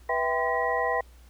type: tone cluster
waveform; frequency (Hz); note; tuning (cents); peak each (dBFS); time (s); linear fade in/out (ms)
sine; 491 / 657 / 786 / 1026 / 1913; B4 / E5 / G5 / C6 / A#6; -10 / -6 / +4 / -34 / +44; -30; 0.09-1.01; 5
effects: added 60 Hz sine -49 dBFS peak until 1.29 s + pink hiss -60 dBFS RMS until 1.29 s